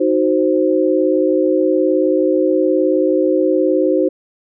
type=chord; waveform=sine; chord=C diminished; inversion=first; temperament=equal; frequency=311.1 / 370 / 523.3 Hz; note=Eb4 / Gb4 / C5; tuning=0 / 0 / 0 cents; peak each=-16 dBFS; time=0-4.09 s; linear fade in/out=10 ms; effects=none